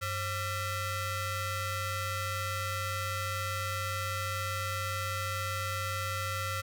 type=ring-modulated tone; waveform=sawtooth; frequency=633 Hz; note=D#5; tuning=30 cents sharp; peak=-25 dBFS; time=0.01-6.62 s; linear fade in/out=20 ms; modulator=729 Hz; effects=none